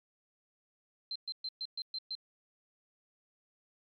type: tone bursts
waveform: sine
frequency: 4118 Hz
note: C8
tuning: 28 cents flat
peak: -35 dBFS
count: 7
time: 1.11-2.152 s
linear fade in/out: 2 ms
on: 46 ms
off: 120 ms
effects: MP3 64 kbps

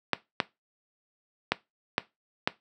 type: clicks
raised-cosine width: 0.3 ms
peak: -6 dBFS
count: 5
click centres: 0.133 / 0.402 / 1.52 / 1.981 / 2.475 s
effects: noise-tail reverb RT60 0.2 s tail -18 dB re dry + high-pass 150 Hz 12 dB/octave

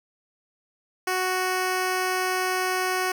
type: tone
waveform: 10% pulse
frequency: 370 Hz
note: F#4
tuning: in tune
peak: -15 dBFS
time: 1.07-3.12 s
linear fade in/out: 5 ms
effects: none

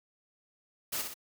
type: noise with echo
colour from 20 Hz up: white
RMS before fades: -34 dBFS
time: 0.92-1.02 s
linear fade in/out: 10 ms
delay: 61 ms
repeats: 2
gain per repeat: -5 dB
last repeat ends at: 1.142 s
effects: none

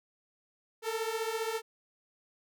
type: beating tone pair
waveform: sawtooth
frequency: 440 / 455 Hz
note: A4 / A#4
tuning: 0 / -42 cents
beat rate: 15 Hz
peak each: -31 dBFS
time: 0.82-1.62 s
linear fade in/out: 50 ms
effects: none

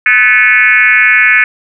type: tone with frequency modulation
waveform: sine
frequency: 1968 Hz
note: B6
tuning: 7 cents flat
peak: -4 dBFS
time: 0.06-1.44 s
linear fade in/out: 2 ms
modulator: 231 Hz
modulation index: 2
effects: none

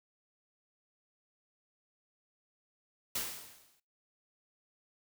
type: noise with exponential decay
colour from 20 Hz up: white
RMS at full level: -33 dBFS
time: 3.15-3.8 s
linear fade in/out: 5 ms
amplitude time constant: 140 ms
effects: noise-tail reverb RT60 0.3 s tail -21 dB re dry

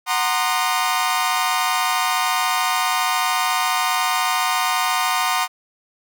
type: chord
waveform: sawtooth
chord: C half-diminished seventh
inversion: second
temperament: equal with one note detuned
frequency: 740 / 932.3 / 1046.5 / 1219.6 Hz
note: Gb5 / Bb5 / C6 / Eb6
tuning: 0 / 0 / 0 / -35 cents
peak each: -20 dBFS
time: 0.06-5.48 s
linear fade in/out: 50 ms
effects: none

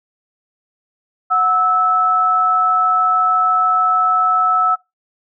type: tone pair together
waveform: sine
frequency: 733.5 / 1307 Hz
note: F#5 / E6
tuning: -15 / -15 cents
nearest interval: minor seventh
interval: 1000 cents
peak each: -19 / -12 dBFS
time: 1.3-4.76 s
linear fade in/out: 20 ms
effects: noise-tail reverb RT60 0.2 s tail -22 dB re dry

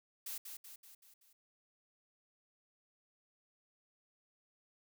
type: noise with echo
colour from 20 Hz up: blue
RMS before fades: -43 dBFS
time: 0.26-0.38 s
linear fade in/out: 5 ms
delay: 190 ms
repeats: 5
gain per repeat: -5 dB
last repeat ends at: 1.33 s
effects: none

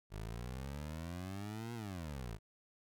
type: exponential two-way sweep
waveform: 20% pulse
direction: up then down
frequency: 50.8 to 120 to 50.8 Hz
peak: -37 dBFS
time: 0.1-2.39 s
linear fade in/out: 50 ms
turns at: 1.74 s
effects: none

